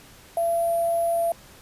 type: tone with sample-and-hold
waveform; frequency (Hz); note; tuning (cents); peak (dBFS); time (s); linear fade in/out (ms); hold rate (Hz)
sine; 676; E5; +43; -20; 0.37-1.32; 2; 11025
effects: pink hiss -49 dBFS RMS until 1.61 s + resampled to 32000 Hz